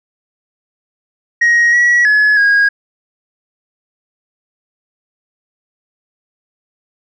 sine tone with pitch steps, 1885 / 1927 / 1700 / 1639 Hz, A#6 / B6 / G#6 / G#6, +19 / -43 / +40 / -23 cents, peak -5 dBFS, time 1.41-2.69 s, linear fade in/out 10 ms, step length 320 ms, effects tanh soft clip ceiling -6 dBFS

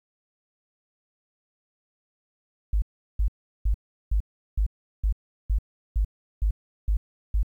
sine tone bursts, 51.3 Hz, G#1, 21 cents flat, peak -19 dBFS, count 11, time 2.73-7.431 s, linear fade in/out 5 ms, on 91 ms, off 370 ms, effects 10-bit

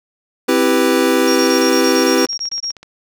square chord, C major seventh, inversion none, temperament equal, 261.6 / 329.6 / 392 / 493.9 Hz, C4 / E4 / G4 / B4, 0 / 0 / 0 / 0 cents, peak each -18 dBFS, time 0.48-2.26 s, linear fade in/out 10 ms
sine tone bursts, 5588 Hz, F8, in tune, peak -19 dBFS, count 13, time 1.27-2.717 s, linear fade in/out 10 ms, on 91 ms, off 22 ms
click train, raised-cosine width 0.2 ms, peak -20 dBFS, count 17, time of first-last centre 1.83-2.83 s, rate 16 Hz
effects none

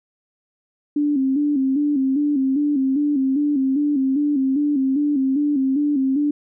sine tone with vibrato, 279.4 Hz, C#4, 14 cents sharp, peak -16 dBFS, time 0.96-6.31 s, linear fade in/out 5 ms, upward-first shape square, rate 2.5 Hz, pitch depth 84 cents each way, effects none

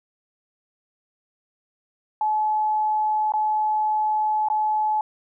sine tone with dropouts, 857 Hz, A5, 46 cents flat, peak -19 dBFS, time 2.21-5.01 s, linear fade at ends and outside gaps 2 ms, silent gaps 3.321-3.337 / 4.486-4.5 s, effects none

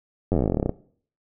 slowing click train, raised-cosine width 2 ms, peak -9 dBFS, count 20, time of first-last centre 0.32-0.694 s, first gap 10 ms, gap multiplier 1.07, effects noise-tail reverb RT60 0.5 s tail -18 dB re dry

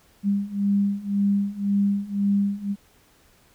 sine beating tone pair, 199.5 / 201.4 Hz, G3 / G3, +31 / +47 cents, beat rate 1.9 Hz, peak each -24 / -22 dBFS, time 0.23-2.76 s, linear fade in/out 50 ms, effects pink hiss -58 dBFS RMS until 3.54 s

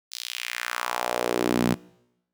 sawtooth tone with high-pass filter sweep, 60.4 Hz, B1, 38 cents flat, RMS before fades -27 dBFS, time 0.11-1.75 s, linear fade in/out 20 ms, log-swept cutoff 4700 to 180 Hz, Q 2.1, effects noise-tail reverb RT60 0.9 s tail -23 dB re dry

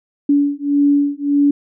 sine beating tone pair, 285.1 / 286.8 Hz, C#4 / D4, +49 / -41 cents, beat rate 1.7 Hz, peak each -15 dBFS, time 0.29-1.51 s, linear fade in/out 5 ms, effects none

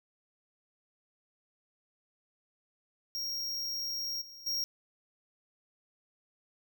square tone with level steps, 5588 Hz, F8, in tune, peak -34 / -48 / -31 dBFS, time 3.15-4.64 s, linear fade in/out 0 ms, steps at 4.21 / 4.46 s, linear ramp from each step 10 ms, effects none

